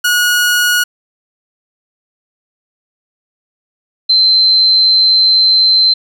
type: tone pair in turn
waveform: sawtooth / sine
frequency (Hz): 1452 / 4096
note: F#6 / C8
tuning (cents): -33 / -38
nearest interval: octave + tritone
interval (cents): 1795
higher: second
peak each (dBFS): -6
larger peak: neither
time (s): 0.04-0.84 / 4.09-5.94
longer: second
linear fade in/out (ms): 10
effects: none